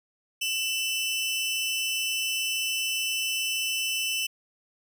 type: tone pair together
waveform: sawtooth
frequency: 2670 / 2997 Hz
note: E7 / F#7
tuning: +22 / +22 cents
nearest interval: major second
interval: 200 cents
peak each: -26 dBFS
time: 0.41-4.27 s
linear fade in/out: 10 ms
effects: none